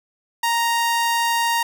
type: tone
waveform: sawtooth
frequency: 932.3 Hz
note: A#5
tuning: in tune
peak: -14 dBFS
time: 0.43-1.63 s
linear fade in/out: 5 ms
effects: none